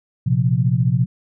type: chord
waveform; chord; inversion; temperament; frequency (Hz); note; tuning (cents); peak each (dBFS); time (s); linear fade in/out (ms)
sine; Bb suspended second; none; just; 116.54 / 131.11 / 174.81; Bb2 / C3 / F3; 0 / +4 / +2; -19 / -17 / -21; 0.26-1.06; 10
effects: none